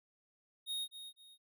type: tone with echo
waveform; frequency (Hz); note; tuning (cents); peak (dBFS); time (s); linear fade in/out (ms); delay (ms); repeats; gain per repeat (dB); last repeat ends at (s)
square; 3729; A#7; 0; -37; 0.66-0.88; 50; 250; 2; -10; 1.38
effects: none